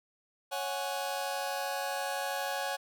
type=chord; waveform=sawtooth; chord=C# suspended fourth; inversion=none; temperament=just; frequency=554.4 / 739.2 / 831.5 Hz; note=C#5 / F#5 / G#5; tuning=0 / -2 / +2 cents; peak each=-33 dBFS; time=0.51-2.77 s; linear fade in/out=20 ms; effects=none